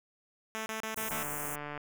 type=tone bursts; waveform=5% pulse; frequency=220 Hz; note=A3; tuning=in tune; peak=-24 dBFS; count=5; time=0.55-1.228 s; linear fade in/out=0 ms; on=110 ms; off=32 ms
type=band-stop noise; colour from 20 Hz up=white; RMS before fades=-39 dBFS; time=0.96-1.56 s; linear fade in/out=10 ms; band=1400 to 6400 Hz; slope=48 dB/octave
type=click train; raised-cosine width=0.5 ms; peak=-25 dBFS; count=99; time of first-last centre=1.11-1.777 s; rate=147 Hz
effects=none